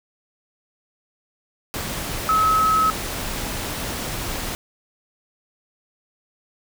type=tone in noise; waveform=sine; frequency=1287 Hz; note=E6; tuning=42 cents flat; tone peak=-15 dBFS; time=2.29-2.9 s; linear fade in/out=0 ms; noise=pink; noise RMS=-28 dBFS; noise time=1.74-4.55 s; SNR=+10 dB; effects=none